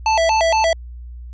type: tone with vibrato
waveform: square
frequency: 761 Hz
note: F#5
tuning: 48 cents sharp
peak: -14 dBFS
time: 0.06-0.73 s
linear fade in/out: 2 ms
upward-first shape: square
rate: 4.3 Hz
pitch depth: 250 cents each way
effects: added 60 Hz sine -31 dBFS peak until 1.33 s + resampled to 16000 Hz